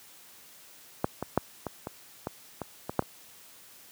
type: clicks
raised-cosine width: 1 ms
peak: -10 / -17 / -8 / -18 / -20 / -17 / -19 / -18 / -8 / -28 dBFS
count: 10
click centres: 1.044 / 1.226 / 1.376 / 1.667 / 1.871 / 2.271 / 2.617 / 2.895 / 2.993 / 3.024 s
effects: white hiss -53 dBFS RMS until 3.91 s + high-pass 80 Hz 12 dB/octave